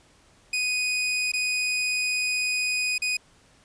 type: tone with dropouts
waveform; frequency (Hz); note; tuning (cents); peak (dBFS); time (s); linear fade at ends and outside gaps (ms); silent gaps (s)
sawtooth; 2489; D#7; 0; -20; 0.53-3.17; 5; 1.319-1.335 / 2.981-3.019
effects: pink hiss -58 dBFS RMS until 3.64 s + resampled to 22050 Hz